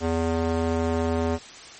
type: tone with band-pass filter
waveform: square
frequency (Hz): 82.41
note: E2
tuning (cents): 0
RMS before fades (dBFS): -24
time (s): 0-1.39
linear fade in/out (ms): 50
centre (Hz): 480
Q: 0.84
effects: white hiss -43 dBFS RMS until 1.79 s + MP3 32 kbps